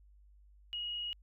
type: tone with frequency modulation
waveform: sine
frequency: 2890 Hz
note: F#7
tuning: 41 cents flat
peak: -36 dBFS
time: 0.73-1.13 s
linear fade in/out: 0 ms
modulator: 25.6 Hz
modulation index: 0.63
effects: added 50 Hz sine -58 dBFS peak until 1.22 s